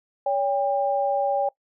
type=tone pair together; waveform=sine; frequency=565 / 799 Hz; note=C#5 / G5; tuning=+33 / +33 cents; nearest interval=tritone; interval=600 cents; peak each=-23 dBFS; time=0.26-1.49 s; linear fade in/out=5 ms; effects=noise-tail reverb RT60 0.1 s tail -22 dB re dry